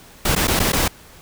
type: noise with dropouts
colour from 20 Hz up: pink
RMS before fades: -18 dBFS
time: 0.25-0.88 s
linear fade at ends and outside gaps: 5 ms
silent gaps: 0.352-0.361 / 0.473-0.479 / 0.594-0.599 / 0.721-0.73 s
effects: pink hiss -45 dBFS RMS until 1.21 s